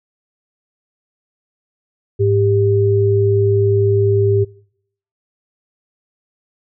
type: tone pair together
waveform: sine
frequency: 104.87 / 396.2 Hz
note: G#2 / G4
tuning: +17 / +18 cents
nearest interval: octave + major seventh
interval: 2301 cents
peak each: -14 dBFS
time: 2.19-4.45 s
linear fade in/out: 20 ms
effects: noise-tail reverb RT60 0.7 s tail -25 dB re dry